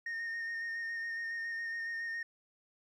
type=tone with vibrato; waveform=sine; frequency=1839 Hz; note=A#6; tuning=24 cents flat; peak=-33 dBFS; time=0.06-2.23 s; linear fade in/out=5 ms; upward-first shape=square; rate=7.2 Hz; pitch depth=16 cents each way; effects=tanh soft clip ceiling -35 dBFS + 12-bit